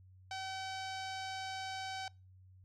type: tone with low-pass filter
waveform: sawtooth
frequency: 764 Hz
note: G5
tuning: 45 cents flat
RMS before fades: -42 dBFS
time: 0.31-2.08 s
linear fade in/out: 2 ms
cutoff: 5200 Hz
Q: 1.9
effects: noise-tail reverb RT60 0.3 s tail -25 dB re dry + added 93 Hz sine -57 dBFS peak until 2.64 s